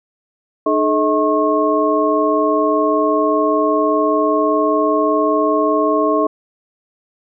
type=tone cluster; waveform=sine; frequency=303.3 / 428.4 / 635 / 1085 Hz; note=D#4 / A4 / D#5 / C#6; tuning=-44 / -46 / +35 / -37 cents; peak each=-18 dBFS; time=0.66-6.27 s; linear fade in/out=5 ms; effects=none

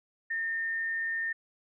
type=tone with amplitude modulation; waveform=sine; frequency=1819 Hz; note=A#6; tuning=43 cents flat; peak=-28 dBFS; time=0.3-1.33 s; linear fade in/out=10 ms; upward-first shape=sine; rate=172 Hz; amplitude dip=25%; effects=none

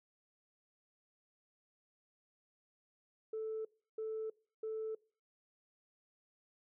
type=tone bursts; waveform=sine; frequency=439.2 Hz; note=A4; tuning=3 cents flat; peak=-36 dBFS; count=3; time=3.33-4.95 s; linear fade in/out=5 ms; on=320 ms; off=330 ms; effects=noise-tail reverb RT60 0.4 s tail -24 dB re dry + tanh soft clip ceiling -34 dBFS

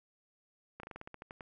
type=slowing click train; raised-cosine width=0.5 ms; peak=-30 dBFS; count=11; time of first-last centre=0.8-1.408 s; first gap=33 ms; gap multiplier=1.13; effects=none

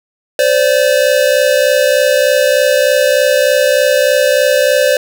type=tone pair together; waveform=square; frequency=516.7 / 580 Hz; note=C5 / D5; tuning=-22 / -22 cents; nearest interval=major second; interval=200 cents; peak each=-12 dBFS; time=0.39-4.97 s; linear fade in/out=2 ms; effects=none

